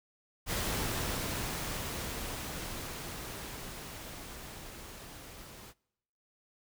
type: noise with level ramp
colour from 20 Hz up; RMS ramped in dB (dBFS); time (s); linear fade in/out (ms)
pink; -33 to -50; 0.46-5.74; 50
effects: noise-tail reverb RT60 0.9 s tail -26 dB re dry